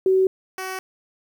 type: tone pair in turn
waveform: sine / 10% pulse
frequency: 378.3 / 376.4 Hz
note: F#4 / F#4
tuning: +38 / +30 cents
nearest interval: unison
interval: 8 cents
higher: first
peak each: -14 / -20 dBFS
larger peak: first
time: 0.06-0.27 / 0.58-0.79 s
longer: neither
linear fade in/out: 2 ms
effects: 9-bit